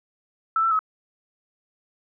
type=tone with pitch steps; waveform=sine; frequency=1321 / 1338 / 1281 Hz; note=E6 / E6 / E6; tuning=+3 / +25 / -50 cents; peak=-18 dBFS; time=0.56-0.791 s; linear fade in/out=2 ms; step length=77 ms; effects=none